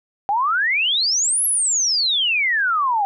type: exponential two-way sweep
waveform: sine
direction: up then down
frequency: 778 to 11430 to 778 Hz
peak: -16 dBFS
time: 0.29-3.05 s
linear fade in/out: 0 ms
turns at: 1.45 s
effects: none